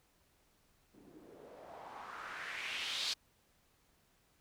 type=noise with low-pass filter sweep; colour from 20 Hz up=blue; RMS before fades=-44 dBFS; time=0.93-3.14 s; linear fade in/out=10 ms; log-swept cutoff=250 to 4400 Hz; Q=2.7; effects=pink hiss -72 dBFS RMS until 4.4 s